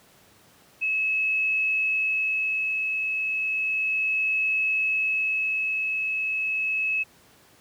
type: tone with tremolo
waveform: sine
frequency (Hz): 2584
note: E7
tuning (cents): -35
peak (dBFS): -21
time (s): 0.81-7.04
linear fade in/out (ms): 20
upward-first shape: sine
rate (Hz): 0.33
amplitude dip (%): 30
effects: pink hiss -56 dBFS RMS until 7.6 s + high-pass 100 Hz 12 dB/octave